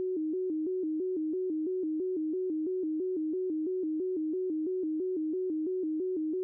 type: tone with vibrato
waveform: sine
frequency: 340 Hz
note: F4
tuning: 46 cents flat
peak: -29 dBFS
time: 0-6.43 s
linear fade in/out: 0 ms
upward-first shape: square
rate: 3 Hz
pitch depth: 150 cents each way
effects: none